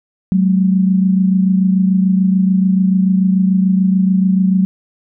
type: tone pair together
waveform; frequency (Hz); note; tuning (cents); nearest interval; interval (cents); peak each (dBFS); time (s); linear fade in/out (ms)
sine; 186.92 / 213.8; F#3 / A3; +18 / -49; major second; 233; -10 / -18; 0.32-4.65; 0
effects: none